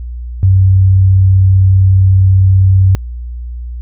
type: tone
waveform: sine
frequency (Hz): 95.1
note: F#2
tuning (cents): +48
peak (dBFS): -4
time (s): 0.43-2.95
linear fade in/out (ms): 0
effects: added 60 Hz sine -20 dBFS peak until 3.81 s